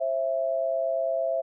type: tone pair together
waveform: sine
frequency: 533 / 661.8 Hz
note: C5 / E5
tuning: +32 / +7 cents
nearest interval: major third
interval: 375 cents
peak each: -29 / -25 dBFS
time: 0-1.42 s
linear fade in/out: 20 ms
effects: none